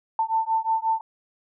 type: beating tone pair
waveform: sine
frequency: 890 / 895.6 Hz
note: A5 / A5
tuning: +20 / +30 cents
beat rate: 5.6 Hz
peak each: -24 / -24 dBFS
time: 0.19-1.01 s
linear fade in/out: 2 ms
effects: none